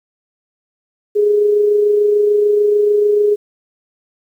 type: tone with amplitude modulation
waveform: sine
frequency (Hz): 415.3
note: G#4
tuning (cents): 0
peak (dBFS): -8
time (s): 1.15-3.36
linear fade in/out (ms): 20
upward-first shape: sine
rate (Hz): 26.8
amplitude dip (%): 35
effects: 8-bit